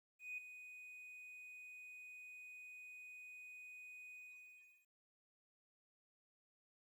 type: tone with ADSR envelope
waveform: triangle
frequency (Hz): 2489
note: D#7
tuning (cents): 0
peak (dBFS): -39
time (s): 0.19-4.88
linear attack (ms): 190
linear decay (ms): 3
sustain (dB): -12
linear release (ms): 730
effects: tanh soft clip ceiling -40 dBFS + 13-bit